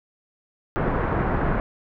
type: low-pass noise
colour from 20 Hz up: pink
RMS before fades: -23 dBFS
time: 0.76-1.6 s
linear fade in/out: 0 ms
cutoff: 1600 Hz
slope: 24 dB/octave
effects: none